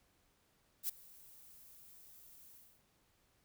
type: noise with ADSR envelope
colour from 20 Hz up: violet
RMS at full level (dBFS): -35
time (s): 0.83-2.83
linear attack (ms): 59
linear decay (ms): 9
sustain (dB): -24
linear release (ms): 290
effects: pink hiss -74 dBFS RMS until 3.44 s